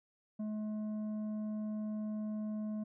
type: tone with tanh clipping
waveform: sine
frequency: 213.6 Hz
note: G#3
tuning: 49 cents sharp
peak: -37 dBFS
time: 0.39-2.84 s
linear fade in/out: 10 ms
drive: 7 dB
effects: none